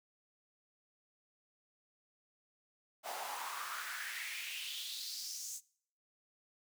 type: noise with high-pass filter sweep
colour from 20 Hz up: pink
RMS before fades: -43 dBFS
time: 3.03-5.61 s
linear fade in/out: 50 ms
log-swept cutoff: 680 to 7100 Hz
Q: 4
effects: noise-tail reverb RT60 0.6 s tail -23 dB re dry